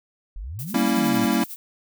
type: exponential two-way sweep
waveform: sine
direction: up then down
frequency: 38.57 to 261.6 to 108.4 Hz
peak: -30 dBFS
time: 0.36-1.25 s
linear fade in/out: 0 ms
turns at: 0.76 s
type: noise with tremolo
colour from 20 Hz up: violet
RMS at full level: -34 dBFS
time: 0.59-1.56 s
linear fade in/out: 0 ms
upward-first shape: sine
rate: 11 Hz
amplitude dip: 75%
type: chord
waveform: square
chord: G diminished seventh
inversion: none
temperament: equal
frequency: 196 / 233.1 / 277.2 / 329.6 Hz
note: G3 / Bb3 / Db4 / Fb4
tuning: 0 / 0 / 0 / 0 cents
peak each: -26 / -23 / -26 / -26 dBFS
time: 0.74-1.44 s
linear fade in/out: 5 ms
effects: none